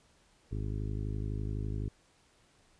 harmonic tone, 51.91 Hz, G#1, in tune, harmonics 1 / 2 / 3 / 4 / 5 / 6 / 7 / 8, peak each -36 / -36 / -43 / -47 / -47 / -48 / -51 / -50 dBFS, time 0.51-1.89 s, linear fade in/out 10 ms, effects pink hiss -66 dBFS RMS until 2.79 s + resampled to 22050 Hz

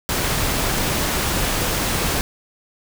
pink noise, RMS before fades -21 dBFS, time 0.09-2.21 s, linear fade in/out 0 ms, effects none

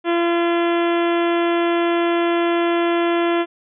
harmonic tone, 341.6 Hz, F4, 38 cents flat, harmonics 1 / 2 / 3 / 4 / 5 / 6 / 7 / 8 / 9 / 10, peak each -17 / -23 / -27 / -29 / -31 / -33 / -34 / -35 / -36 / -37 dBFS, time 0.04-3.46 s, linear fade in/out 50 ms, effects none

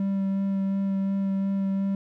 triangle tone with vibrato, 195.1 Hz, G3, 8 cents flat, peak -21 dBFS, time 0-1.95 s, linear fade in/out 2 ms, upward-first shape sine, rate 2.8 Hz, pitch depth 11 cents each way, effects none

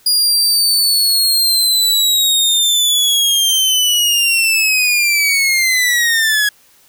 sawtooth linear sweep, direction down, 4872 to 1661.2 Hz, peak -8 dBFS, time 0.06-6.49 s, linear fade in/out 5 ms, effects white hiss -50 dBFS RMS until 6.88 s

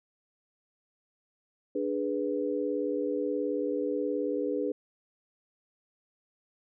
sine chord, G# diminished, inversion second, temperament equal, 293.7 / 415.3 / 493.9 Hz, D4 / G#4 / B4, 0 / 0 / 0 cents, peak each -32 dBFS, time 1.75-4.72 s, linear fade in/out 5 ms, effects none

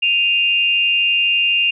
sine tone pair together, 2500 / 2792 Hz, D#7 / F7, +8 / -1 cents, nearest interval major second, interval 191 cents, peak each -19 / -14 dBFS, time 0.02-1.71 s, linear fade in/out 10 ms, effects none

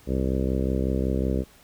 harmonic tone, 65.41 Hz, C2, in tune, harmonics 1 / 2 / 3 / 4 / 5 / 6 / 7 / 8 / 9, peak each -26 / -31 / -29 / -31 / -33 / -33 / -34 / -36 / -39 dBFS, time 0.06-1.45 s, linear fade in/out 50 ms, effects pink hiss -54 dBFS RMS until 1.63 s

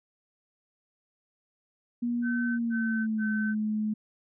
sine tone with pitch glide, 239.1 to 214.2 Hz, A#3 to A3, +44 to -46 cents, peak -26 dBFS, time 2.02-3.94 s, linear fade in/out 10 ms, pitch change -190 cents, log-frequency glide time 2.45-3.28 s
sine tone bursts, 1530 Hz, G6, 42 cents flat, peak -32 dBFS, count 3, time 2.22-3.55 s, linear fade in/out 50 ms, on 370 ms, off 110 ms
effects none

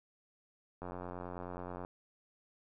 click train, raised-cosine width 1 ms, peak -29 dBFS, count 93, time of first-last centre 0.82-1.849 s, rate 89.4 Hz, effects none

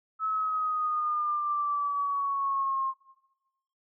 sine exponential sweep, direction down, 1300 to 1064 Hz, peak -26 dBFS, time 0.19-2.94 s, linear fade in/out 50 ms, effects noise-tail reverb RT60 1.0 s tail -20 dB re dry

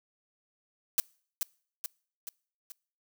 blue noise with echo, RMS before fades -25 dBFS, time 0.98-1 s, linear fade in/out 0 ms, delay 430 ms, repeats 4, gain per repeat -5 dB, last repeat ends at 2.72 s, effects noise-tail reverb RT60 0.5 s tail -26 dB re dry

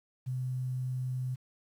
sine tone with quantisation, 127.8 Hz, C3, 40 cents flat, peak -31 dBFS, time 0.26-1.36 s, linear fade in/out 20 ms, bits 10, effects none

